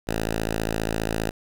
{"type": "tone", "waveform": "5% pulse", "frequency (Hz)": 54.9, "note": "A1", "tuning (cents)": -3, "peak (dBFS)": -13, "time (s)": [0.07, 1.31], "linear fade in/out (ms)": 10, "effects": []}